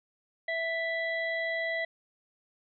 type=harmonic tone; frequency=659.3 Hz; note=E5; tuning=in tune; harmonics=1 / 3 / 5 / 6; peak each=-33 / -31 / -46 / -47 dBFS; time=0.48-1.85 s; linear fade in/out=5 ms; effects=none